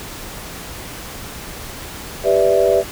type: chord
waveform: sine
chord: E minor seventh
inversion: first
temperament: equal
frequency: 392 / 493.9 / 587.3 / 659.3 Hz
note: G4 / B4 / D5 / E5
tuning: 0 / 0 / 0 / 0 cents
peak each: -17 dBFS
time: 2.23-2.84 s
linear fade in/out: 50 ms
effects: pink hiss -32 dBFS RMS until 2.91 s